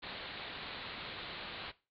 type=low-pass noise; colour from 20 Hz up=white; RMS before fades=-45 dBFS; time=0.02-1.72 s; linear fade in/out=20 ms; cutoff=4300 Hz; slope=96 dB/octave; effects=noise-tail reverb RT60 0.3 s tail -18 dB re dry